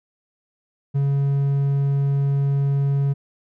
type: tone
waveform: triangle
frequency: 139.6 Hz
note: C#3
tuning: 13 cents sharp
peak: -15 dBFS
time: 0.94-3.14 s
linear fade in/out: 20 ms
effects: none